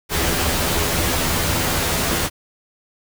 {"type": "noise with comb filter", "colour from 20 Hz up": "pink", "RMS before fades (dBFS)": -20, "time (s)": [0.09, 2.3], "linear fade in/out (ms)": 50, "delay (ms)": 12, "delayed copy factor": 0.7, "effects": []}